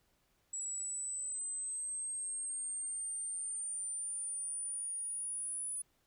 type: linear sweep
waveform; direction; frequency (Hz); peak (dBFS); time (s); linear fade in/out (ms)
sine; up; 7760 to 9910; -37; 0.53-5.82; 5
effects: pink hiss -75 dBFS RMS until 6.06 s